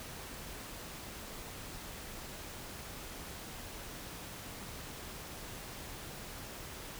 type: silence
effects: pink hiss -46 dBFS RMS until 6.99 s